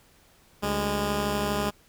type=tone pair together; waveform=10% pulse; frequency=72.4 / 204.8 Hz; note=D2 / G#3; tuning=-24 / -24 cents; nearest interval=octave + tritone; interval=1800 cents; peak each=-23 / -18 dBFS; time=0.62-1.71 s; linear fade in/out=20 ms; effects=pink hiss -59 dBFS RMS until 1.88 s